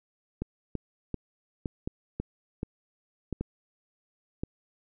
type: clicks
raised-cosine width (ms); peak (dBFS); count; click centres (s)
3; -18; 10; 0.42 / 0.753 / 1.143 / 1.658 / 1.875 / 2.2 / 2.631 / 3.327 / 3.41 / 4.435
effects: none